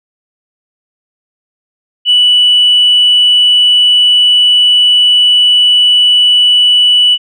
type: tone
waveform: sine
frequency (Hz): 2960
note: F#7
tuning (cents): 0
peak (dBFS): -3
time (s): 2.05-7.18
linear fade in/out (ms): 50
effects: tanh soft clip ceiling 0 dBFS